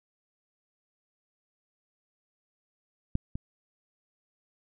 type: clicks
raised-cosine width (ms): 5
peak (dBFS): -14 / -22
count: 2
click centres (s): 3.154 / 3.355
effects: none